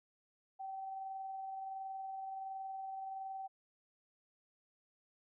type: tone with amplitude modulation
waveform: sine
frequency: 771 Hz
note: G5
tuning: 29 cents flat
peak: -40 dBFS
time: 0.59-3.48 s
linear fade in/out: 20 ms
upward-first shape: sine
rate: 21.4 Hz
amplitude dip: 25%
effects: none